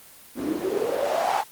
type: noise with band-pass filter sweep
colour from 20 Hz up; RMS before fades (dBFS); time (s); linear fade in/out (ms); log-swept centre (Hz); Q
white; -25; 0.35-1.44; 50; 260 to 890; 7.1
effects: white hiss -48 dBFS RMS until 1.51 s + Opus 24 kbps